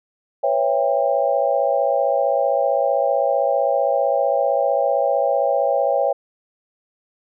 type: chord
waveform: sine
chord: C# half-diminished seventh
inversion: third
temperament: just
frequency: 498.9 / 554.4 / 665.2 / 798.3 Hz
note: B4 / C#5 / E5 / G5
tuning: +17 / 0 / +16 / +31 cents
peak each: -24 / -19 / -22 / -22 dBFS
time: 0.43-6.13 s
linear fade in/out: 10 ms
effects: none